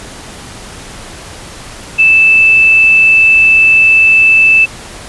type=tone; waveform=sine; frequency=2637 Hz; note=E7; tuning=in tune; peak=-3 dBFS; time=1.98-4.66 s; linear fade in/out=20 ms; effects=pink hiss -29 dBFS RMS until 5.08 s + resampled to 24000 Hz